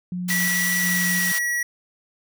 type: tone with tremolo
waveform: sine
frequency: 179.4 Hz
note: F3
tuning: 47 cents sharp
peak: -25 dBFS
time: 0.12-1.32 s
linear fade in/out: 2 ms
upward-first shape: square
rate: 1.4 Hz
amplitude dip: 35%
type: high-pass noise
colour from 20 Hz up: white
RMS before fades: -27 dBFS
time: 0.28-1.39 s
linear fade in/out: 10 ms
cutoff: 960 Hz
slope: 12 dB/octave
type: tone with pitch glide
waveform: square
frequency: 1948 to 1925.6 Hz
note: B6 to B6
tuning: -24 to -44 cents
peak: -22 dBFS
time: 0.3-1.63 s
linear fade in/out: 5 ms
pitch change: -20 cents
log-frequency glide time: 0.82-1.25 s
effects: none